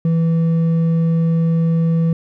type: tone with hard clipping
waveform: sine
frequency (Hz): 164.81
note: E3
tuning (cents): 0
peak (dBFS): -14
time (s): 0.05-2.13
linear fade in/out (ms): 2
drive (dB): 4
effects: none